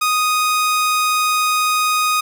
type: tone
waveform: sawtooth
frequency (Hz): 1244.5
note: D#6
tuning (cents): 0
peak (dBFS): -11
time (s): 0.01-2.21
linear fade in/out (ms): 10
effects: none